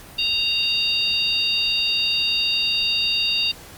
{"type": "harmonic tone", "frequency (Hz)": 928, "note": "A#5", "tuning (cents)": -8, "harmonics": [3, 4, 5], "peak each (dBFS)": [-22, -23, -24], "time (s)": [0.18, 3.52], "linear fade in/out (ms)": 10, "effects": ["pink hiss -42 dBFS RMS until 3.77 s", "Opus 48 kbps"]}